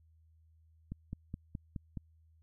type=click train; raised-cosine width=5 ms; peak=-27 dBFS; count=6; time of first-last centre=0.92-1.973 s; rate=4.75 Hz; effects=added 80 Hz sine -62 dBFS peak until 2.42 s